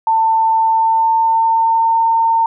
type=tone with pitch glide; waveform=sine; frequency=894 to 909.1 Hz; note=A5 to A#5; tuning=+27 to -44 cents; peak=-10 dBFS; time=0.07-2.46 s; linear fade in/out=2 ms; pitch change=+29 cents; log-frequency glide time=0.58-1.99 s; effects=none